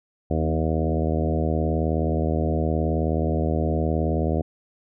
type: harmonic tone with a mistuned harmonic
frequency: 79.1 Hz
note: D#2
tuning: 29 cents sharp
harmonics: 1 / 2 / 3 / 4 / 5 / 6 / 7 / 8 / 9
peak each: -24 / -27 / -29 / -30 / -31 / -32 / -32 / -33 / -34 dBFS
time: 0.3-4.42 s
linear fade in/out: 10 ms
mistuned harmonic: 3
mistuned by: +18 cents
effects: none